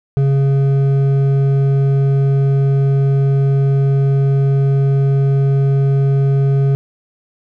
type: tone with hard clipping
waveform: sine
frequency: 137.6 Hz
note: C#3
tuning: 12 cents flat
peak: -12 dBFS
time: 0.17-6.75 s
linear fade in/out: 0 ms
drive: 7 dB
effects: none